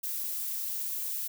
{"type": "noise", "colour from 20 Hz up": "violet", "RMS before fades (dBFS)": -34, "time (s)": [0.03, 1.28], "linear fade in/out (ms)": 10, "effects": []}